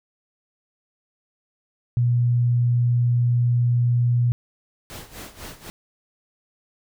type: tone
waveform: sine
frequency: 120.9 Hz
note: B2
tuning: 36 cents flat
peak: -16 dBFS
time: 1.97-4.32 s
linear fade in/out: 0 ms
type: noise with tremolo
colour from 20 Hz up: pink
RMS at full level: -36 dBFS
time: 4.9-5.7 s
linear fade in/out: 0 ms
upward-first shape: sine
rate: 4 Hz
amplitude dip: 80%
effects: none